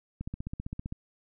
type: click train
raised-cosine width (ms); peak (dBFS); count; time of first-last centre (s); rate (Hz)
5; -23; 12; 0.21-0.924; 15.4
effects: none